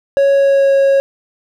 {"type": "tone with pitch glide", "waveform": "triangle", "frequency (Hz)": [554.4, 548.3], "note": ["C#5", "C#5"], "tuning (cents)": [0, -19], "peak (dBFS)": -6, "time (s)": [0.17, 1], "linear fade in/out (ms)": 0, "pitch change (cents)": -19, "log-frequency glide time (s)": [0.33, 0.74], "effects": []}